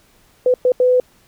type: tone bursts at uneven times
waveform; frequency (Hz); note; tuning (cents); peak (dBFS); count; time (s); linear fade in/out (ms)
sine; 502; B4; +28; -10; 3; 0.46-0.54 / 0.65-0.72 / 0.8-1; 2
effects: pink hiss -54 dBFS RMS until 1.27 s